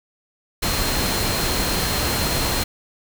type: tone in noise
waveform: sine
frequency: 4186 Hz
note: C8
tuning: in tune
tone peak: -29 dBFS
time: 0.62-2.64 s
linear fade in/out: 10 ms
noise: pink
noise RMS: -22 dBFS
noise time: 0.62-2.64 s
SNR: -10 dB
effects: none